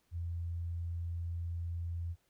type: tone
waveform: sine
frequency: 85.1 Hz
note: F2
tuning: 44 cents flat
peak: -35 dBFS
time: 0.11-2.16 s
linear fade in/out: 50 ms
effects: pink hiss -75 dBFS RMS until 2.29 s